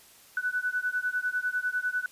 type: beating tone pair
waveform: sine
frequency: 1485 / 1495 Hz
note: F#6 / F#6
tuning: +6 / +17 cents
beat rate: 10 Hz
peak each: -30 dBFS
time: 0.37-2.06 s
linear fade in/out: 2 ms
effects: white hiss -55 dBFS RMS until 2.11 s + resampled to 32000 Hz